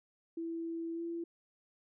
sine tone with pitch glide, 331.5 to 337.3 Hz, E4 to E4, +10 to +40 cents, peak -36 dBFS, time 0.37-1.24 s, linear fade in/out 5 ms, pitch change +30 cents, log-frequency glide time 0.94-1.02 s, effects none

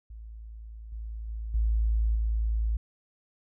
sine tone with level steps, 55 Hz, A1, in tune, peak -40 / -34 / -32 / -22 / -24 dBFS, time 0.1-2.77 s, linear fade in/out 5 ms, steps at 0.92 / 1.28 / 1.54 / 2.15 s, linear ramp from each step 5 ms, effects none

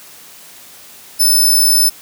10% pulse tone, 5274 Hz, E8, in tune, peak -3 dBFS, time 1.19-1.9 s, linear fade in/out 20 ms, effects white hiss -39 dBFS RMS until 2.01 s + high-pass 100 Hz 12 dB/octave

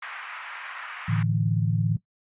pink band-pass noise, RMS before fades -38 dBFS, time 0.02-1.23 s, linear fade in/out 5 ms, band 1100 to 2400 Hz, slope 24 dB/octave
sine chord, A suspended fourth, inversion none, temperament equal, 110 / 146.83 / 164.81 Hz, A2 / D3 / E3, 0 / 0 / 0 cents, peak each -24 / -27 / -26 dBFS, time 1.08-1.97 s, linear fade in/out 10 ms
effects noise-tail reverb RT60 0.1 s tail -18 dB re dry + resampled to 8000 Hz

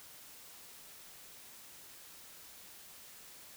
silence, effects white hiss -54 dBFS RMS until 3.56 s

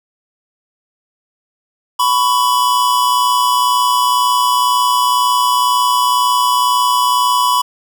square tone pair together, 994 / 1116 Hz, B5 / C#6, +11 / +11 cents, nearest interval major second, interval 200 cents, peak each -13 / -17 dBFS, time 1.99-7.62 s, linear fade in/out 10 ms, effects none

